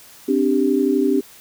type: chord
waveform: sine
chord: C suspended second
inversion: none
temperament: equal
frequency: 261.6 / 293.7 / 392 Hz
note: C4 / D4 / G4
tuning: 0 / 0 / 0 cents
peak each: -19 dBFS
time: 0.28-1.21 s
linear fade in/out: 10 ms
effects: white hiss -45 dBFS RMS until 1.4 s